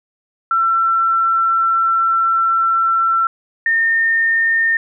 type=tone pair in turn; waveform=sine; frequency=1346 / 1821.8 Hz; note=E6 / A#6; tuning=+36 / -40 cents; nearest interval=perfect fourth; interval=524 cents; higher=second; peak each=-12 / -12 dBFS; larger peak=neither; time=0.51-3.27 / 3.66-4.77 s; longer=first; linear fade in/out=2 ms; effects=none